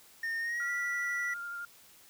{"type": "tone with pitch glide", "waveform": "triangle", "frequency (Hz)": [1827, 1958.1], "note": ["A#6", "B6"], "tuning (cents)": [-35, -15], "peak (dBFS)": -30, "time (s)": [0.23, 1.34], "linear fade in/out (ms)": 5, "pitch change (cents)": 120, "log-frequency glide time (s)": [0.39, 0.71]}
{"type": "tone with vibrato", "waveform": "sine", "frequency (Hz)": 1400, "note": "F6", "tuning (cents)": 4, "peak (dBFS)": -37, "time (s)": [0.6, 1.65], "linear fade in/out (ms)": 2, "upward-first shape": "sine", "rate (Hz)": 12, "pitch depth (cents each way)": 15}
{"effects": ["white hiss -58 dBFS RMS until 2.09 s"]}